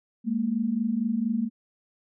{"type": "tone pair together", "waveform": "sine", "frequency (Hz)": [207.7, 232], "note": ["G#3", "A#3"], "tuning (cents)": [0, -8], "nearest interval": "major second", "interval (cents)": 192, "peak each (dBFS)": [-28, -25], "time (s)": [0.24, 1.5], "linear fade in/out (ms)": 50, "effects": []}